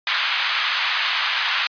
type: band-pass noise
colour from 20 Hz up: white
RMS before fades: -22 dBFS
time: 0.07-1.67 s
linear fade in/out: 2 ms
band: 1000 to 3700 Hz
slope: 24 dB/octave
effects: resampled to 11025 Hz